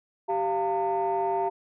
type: tone cluster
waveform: sine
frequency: 389.6 / 694 / 908 Hz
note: G4 / F5 / A#5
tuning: -11 / -11 / -46 cents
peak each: -27 dBFS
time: 0.28-1.5 s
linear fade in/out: 20 ms
effects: tanh soft clip ceiling -18 dBFS